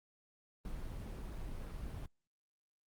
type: noise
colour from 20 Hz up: brown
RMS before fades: -43 dBFS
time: 0.65-2.06 s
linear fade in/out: 2 ms
effects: Opus 24 kbps